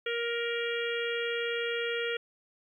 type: harmonic tone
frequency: 469.5 Hz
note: A#4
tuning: 12 cents sharp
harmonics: 1 / 3 / 4 / 5 / 6 / 7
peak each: -32 / -37 / -38 / -39 / -40 / -40 dBFS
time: 0.06-2.17 s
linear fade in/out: 5 ms
effects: 11-bit